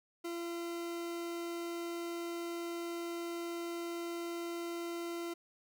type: tone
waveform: 40% pulse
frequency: 341.3 Hz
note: F4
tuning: 40 cents flat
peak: -37 dBFS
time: 0.24-5.34 s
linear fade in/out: 10 ms
effects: none